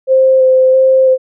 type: tone with vibrato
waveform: sine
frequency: 522 Hz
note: C5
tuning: 4 cents flat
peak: -5 dBFS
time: 0.07-1.18 s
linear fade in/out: 50 ms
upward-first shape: square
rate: 1.5 Hz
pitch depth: 11 cents each way
effects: none